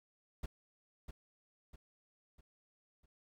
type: noise with echo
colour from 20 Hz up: brown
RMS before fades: -40 dBFS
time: 0.43-0.46 s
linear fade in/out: 5 ms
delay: 650 ms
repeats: 4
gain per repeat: -7 dB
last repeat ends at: 3.06 s
effects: none